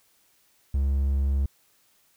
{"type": "tone", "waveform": "triangle", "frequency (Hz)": 68.8, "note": "C#2", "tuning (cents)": -12, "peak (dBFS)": -19, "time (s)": [0.74, 1.46], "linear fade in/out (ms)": 5, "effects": ["white hiss -64 dBFS RMS until 2.16 s"]}